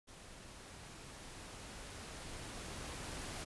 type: noise with level ramp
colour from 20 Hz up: pink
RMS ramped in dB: -55 to -44 dBFS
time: 0.07-3.45 s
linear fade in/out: 20 ms
effects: resampled to 24000 Hz